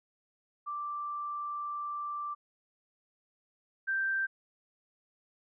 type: tone pair in turn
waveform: sine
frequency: 1174.7 / 1568 Hz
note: D6 / G6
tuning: 0 / 0 cents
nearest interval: perfect fourth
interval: 500 cents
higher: second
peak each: -34 / -28 dBFS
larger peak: second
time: 0.66-2.35 / 3.87-4.27 s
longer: first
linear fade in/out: 20 ms
effects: none